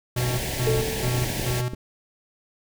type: tone with tremolo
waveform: square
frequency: 123.7 Hz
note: B2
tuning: 3 cents sharp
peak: -24 dBFS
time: 0.16-1.75 s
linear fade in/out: 5 ms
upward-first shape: square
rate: 2.3 Hz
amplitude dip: 75%
type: band-stop noise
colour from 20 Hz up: pink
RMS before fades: -29 dBFS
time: 0.16-1.62 s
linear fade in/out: 20 ms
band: 930 to 1600 Hz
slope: 96 dB/octave
type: tone with exponential decay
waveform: sine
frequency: 441.6 Hz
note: A4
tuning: 6 cents sharp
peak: -19 dBFS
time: 0.67-1.5 s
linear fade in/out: 0 ms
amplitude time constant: 180 ms
type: clicks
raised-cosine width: 3 ms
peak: -18 dBFS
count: 9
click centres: 0.795 / 0.886 / 1.082 / 1.148 / 1.181 / 1.222 / 1.302 / 1.397 / 1.735 s
effects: none